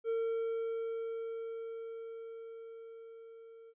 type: tone with level ramp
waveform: triangle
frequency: 455 Hz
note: A#4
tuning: 42 cents flat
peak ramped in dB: -28 to -50 dBFS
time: 0.04-3.74 s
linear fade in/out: 50 ms
effects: resampled to 8000 Hz